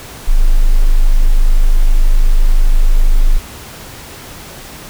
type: tone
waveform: sine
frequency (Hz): 25.96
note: G#0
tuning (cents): 0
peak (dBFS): -4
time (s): 0.27-3.39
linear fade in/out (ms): 20
effects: pink hiss -32 dBFS RMS until 4.89 s